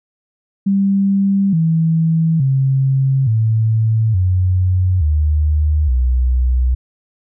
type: tone with pitch steps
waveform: sine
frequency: 196.7 / 162.56 / 134.35 / 111.03 / 91.76 / 75.84 / 62.68 Hz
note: G3 / E3 / C3 / A2 / F#2 / D#2 / B1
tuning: +6 / -24 / +46 / +16 / -14 / -44 / +26 cents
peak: -11 dBFS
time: 0.66-6.75 s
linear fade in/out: 10 ms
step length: 870 ms
effects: none